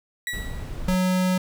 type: tone with exponential decay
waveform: 35% pulse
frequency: 1938 Hz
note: B6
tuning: 33 cents flat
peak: -23 dBFS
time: 0.27-0.78 s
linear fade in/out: 1 ms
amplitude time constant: 110 ms
type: noise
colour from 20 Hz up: brown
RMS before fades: -31 dBFS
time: 0.33-0.95 s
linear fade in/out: 5 ms
type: tone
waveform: square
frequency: 184.2 Hz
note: F#3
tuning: 7 cents flat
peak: -20 dBFS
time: 0.88-1.38 s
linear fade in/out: 5 ms
effects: none